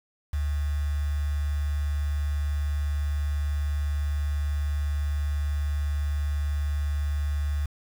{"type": "tone with quantisation", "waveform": "sine", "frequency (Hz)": 73, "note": "D2", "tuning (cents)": -10, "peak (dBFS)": -24, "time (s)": [0.33, 7.66], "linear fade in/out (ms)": 5, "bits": 7, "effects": []}